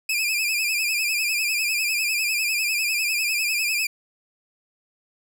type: tone with vibrato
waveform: sawtooth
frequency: 2489 Hz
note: D#7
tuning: in tune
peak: -18 dBFS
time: 0.09-3.87 s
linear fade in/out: 5 ms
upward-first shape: sine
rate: 10 Hz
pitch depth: 95 cents each way
effects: none